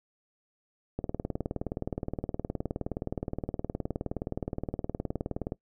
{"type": "click train", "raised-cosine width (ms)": 2, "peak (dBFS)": -18, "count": 88, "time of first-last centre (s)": [0.99, 5.521], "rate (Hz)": 19.2, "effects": ["noise-tail reverb RT60 0.1 s tail -21 dB re dry"]}